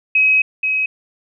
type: tone pair in turn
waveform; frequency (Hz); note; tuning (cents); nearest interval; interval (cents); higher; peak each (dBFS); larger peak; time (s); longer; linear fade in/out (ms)
sine; 2544 / 2544; D#7 / D#7; +38 / +38; unison; 0; neither; -10 / -15; first; 0.15-0.42 / 0.63-0.86; first; 5
effects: none